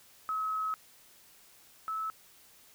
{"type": "tone pair in turn", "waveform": "sine", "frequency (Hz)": [1283, 1302.4], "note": ["E6", "E6"], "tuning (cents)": [-47, -21], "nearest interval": "unison", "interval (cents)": 26, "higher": "second", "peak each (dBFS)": [-30, -32], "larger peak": "first", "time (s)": [[0.29, 0.74], [1.88, 2.1]], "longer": "first", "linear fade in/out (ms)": 0, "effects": ["white hiss -59 dBFS RMS until 2.74 s"]}